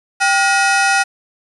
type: ring-modulated tone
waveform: 30% pulse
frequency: 1109 Hz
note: C#6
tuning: in tune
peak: -6 dBFS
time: 0.2-1.04 s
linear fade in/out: 20 ms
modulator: 322 Hz
effects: resampled to 24000 Hz + 7-bit